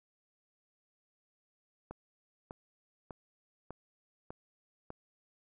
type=click train; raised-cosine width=1 ms; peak=-29 dBFS; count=6; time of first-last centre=1.91-4.904 s; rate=1.67 Hz; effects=none